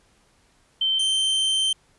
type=tone pair in turn; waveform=sine / 45% pulse; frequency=3106 / 3117 Hz; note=G7 / G7; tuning=-17 / -11 cents; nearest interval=unison; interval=6 cents; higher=second; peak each=-19 dBFS; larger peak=neither; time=0.81-0.99 / 0.99-1.73 s; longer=second; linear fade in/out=5 ms; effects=pink hiss -61 dBFS RMS until 1.98 s + resampled to 24000 Hz